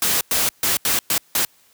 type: noise bursts at uneven times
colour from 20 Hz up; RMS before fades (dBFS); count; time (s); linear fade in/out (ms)
white; -19; 6; 0.02-0.21 / 0.31-0.49 / 0.63-0.77 / 0.85-0.99 / 1.1-1.18 / 1.35-1.45; 2
effects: white hiss -56 dBFS RMS until 1.73 s + high-pass 60 Hz 12 dB/octave